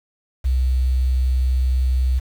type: tone with quantisation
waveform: sine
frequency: 63.9 Hz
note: C2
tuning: 40 cents flat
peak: -15 dBFS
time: 0.44-2.2 s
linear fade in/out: 20 ms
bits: 7
effects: none